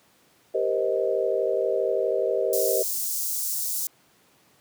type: chord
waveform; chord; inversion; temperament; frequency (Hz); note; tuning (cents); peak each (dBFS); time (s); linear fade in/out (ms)
sine; C minor seventh; second; just; 392.4 / 470.9 / 523.3 / 627.9; G4 / Bb4 / C5 / Eb5; +2 / +18 / 0 / +16; -27; 0.54-2.83; 10
type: high-pass noise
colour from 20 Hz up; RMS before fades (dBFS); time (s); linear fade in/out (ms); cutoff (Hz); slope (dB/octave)
white; -28; 2.53-3.87; 2; 5500; 24
effects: pink hiss -60 dBFS RMS until 4.6 s + high-pass 150 Hz 12 dB/octave